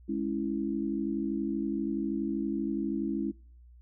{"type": "chord", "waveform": "sine", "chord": "C# minor", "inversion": "second", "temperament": "equal with one note detuned", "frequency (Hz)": [208.5, 277.2, 329.6], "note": ["G#3", "C#4", "E4"], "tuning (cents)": [7, 0, 0], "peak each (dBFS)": -33, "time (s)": [0.08, 3.32], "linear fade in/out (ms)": 20, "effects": ["noise-tail reverb RT60 0.5 s tail -26 dB re dry", "added 60 Hz sine -51 dBFS peak until 3.81 s"]}